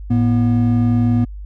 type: tone pair together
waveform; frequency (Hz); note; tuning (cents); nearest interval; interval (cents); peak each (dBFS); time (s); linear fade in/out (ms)
triangle; 110 / 241.6; A2 / B3; 0 / -38; octave + major second; 1362; -13; 0.1-1.25; 10
effects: added 50 Hz sine -28 dBFS peak until 1.45 s